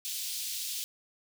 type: high-pass noise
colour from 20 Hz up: pink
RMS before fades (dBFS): -36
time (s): 0.05-0.84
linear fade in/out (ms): 0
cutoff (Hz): 3300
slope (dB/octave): 24
effects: none